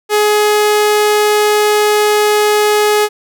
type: tone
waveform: sawtooth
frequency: 420.2 Hz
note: G#4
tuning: 20 cents sharp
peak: -5 dBFS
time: 0.09-3.09 s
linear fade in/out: 50 ms
effects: none